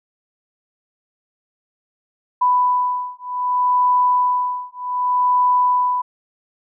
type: beating tone pair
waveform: sine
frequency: 993 / 993.65 Hz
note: B5 / B5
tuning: +9 / +10 cents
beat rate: 0.65 Hz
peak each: -18 dBFS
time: 2.41-6.02 s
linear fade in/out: 10 ms
effects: none